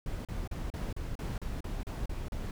brown noise bursts, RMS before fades -36 dBFS, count 11, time 0.06-2.51 s, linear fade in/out 2 ms, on 190 ms, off 36 ms, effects none

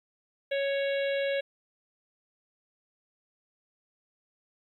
harmonic tone, 554.4 Hz, C#5, in tune, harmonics 1 / 3 / 4 / 5 / 6 / 7, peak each -27 / -37 / -39 / -41 / -43 / -44 dBFS, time 0.51-1.41 s, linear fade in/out 10 ms, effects 11-bit

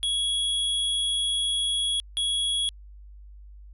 square tone pair in turn, 3338 / 3338 Hz, G#7 / G#7, +8 / +8 cents, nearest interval unison, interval 0 cents, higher neither, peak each -24 dBFS, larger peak neither, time 0.03-2 / 2.17-2.69 s, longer first, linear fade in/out 0 ms, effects added 50 Hz sine -43 dBFS peak until 3.73 s + resampled to 32000 Hz

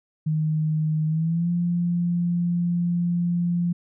sine tone with pitch glide, 155.56 to 173.6 Hz, D#3 to F3, 0 to -10 cents, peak -20 dBFS, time 0.26-3.73 s, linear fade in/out 10 ms, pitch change +190 cents, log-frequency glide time 1.07-1.5 s, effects none

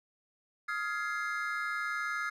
triangle chord, F minor seventh, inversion third, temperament just, 1257.2 / 1396.9 / 1676.3 / 2095 Hz, Eb6 / F6 / Ab6 / C7, +18 / 0 / +16 / +2 cents, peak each -36 / -35 / -36 / -38 dBFS, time 0.68-2.3 s, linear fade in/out 10 ms, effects none

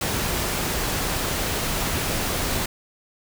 pink noise, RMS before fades -25 dBFS, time 0.01-2.66 s, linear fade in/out 5 ms, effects none

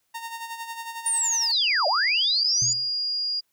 sawtooth tone with tremolo, 920 Hz, A#5, 23 cents flat, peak -27 dBFS, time 0.14-1.52 s, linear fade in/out 10 ms, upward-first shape sine, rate 11 Hz, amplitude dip 60%
sine linear two-way sweep, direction down then up, 9397 to 554.4 to 7030 Hz, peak -21 dBFS, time 1.06-2.73 s, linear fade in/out 2 ms, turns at 1.87 s
sine tone, 4843 Hz, D#8, 48 cents flat, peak -24 dBFS, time 1.51-3.41 s, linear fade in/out 20 ms
sine tone with exponential decay, 123.47 Hz, B2, in tune, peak -27 dBFS, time 2.62-2.95 s, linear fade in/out 0 ms, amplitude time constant 71 ms
effects white hiss -72 dBFS RMS until 3.52 s

